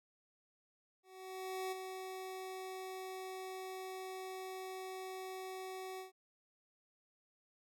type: tone with ADSR envelope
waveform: 25% pulse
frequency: 376.1 Hz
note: F#4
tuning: 28 cents sharp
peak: -34 dBFS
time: 1.03-6.12 s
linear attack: 690 ms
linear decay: 15 ms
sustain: -6 dB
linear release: 130 ms
effects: none